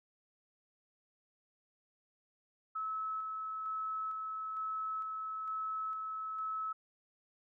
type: tone with tremolo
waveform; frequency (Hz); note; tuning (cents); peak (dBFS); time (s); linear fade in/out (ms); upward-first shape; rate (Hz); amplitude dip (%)
sine; 1297; E6; -28; -35; 2.75-6.73; 10; square; 1.1; 25
effects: none